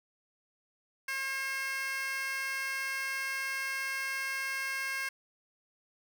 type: tone with high-pass filter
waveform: 15% pulse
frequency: 537 Hz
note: C5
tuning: 45 cents sharp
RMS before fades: -35 dBFS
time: 1.08-5.09 s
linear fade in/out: 5 ms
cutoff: 1800 Hz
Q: 1.8
effects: none